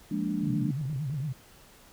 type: chord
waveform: sine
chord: Bb dominant seventh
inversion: second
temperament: equal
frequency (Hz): 174.61 / 207.7 / 233.1 / 293.7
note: F3 / Ab3 / Bb3 / D4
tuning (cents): 0 / 0 / 0 / 0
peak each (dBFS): -34 / -31 / -35 / -32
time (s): 0.11-0.71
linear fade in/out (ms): 5
type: clicks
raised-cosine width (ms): 3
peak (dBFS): -36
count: 12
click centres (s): 0.41 / 0.47 / 0.508 / 0.54 / 0.813 / 0.855 / 0.898 / 0.93 / 0.961 / 1.099 / 1.142 / 1.203
type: tone with vibrato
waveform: sine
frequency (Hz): 142.2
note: C#3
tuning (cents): +45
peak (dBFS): -29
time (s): 0.43-1.33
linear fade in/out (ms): 10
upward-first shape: sine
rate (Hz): 8.8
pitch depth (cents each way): 190
effects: pink hiss -55 dBFS RMS until 1.92 s